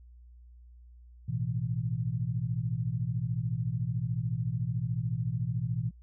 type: chord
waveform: sine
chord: A suspended second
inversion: none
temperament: just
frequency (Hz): 110 / 123.75 / 165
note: A2 / B2 / E3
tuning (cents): 0 / +4 / +2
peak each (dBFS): -34 / -31 / -35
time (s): 1.28-5.91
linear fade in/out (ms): 10
effects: added 60 Hz sine -50 dBFS peak until 6.02 s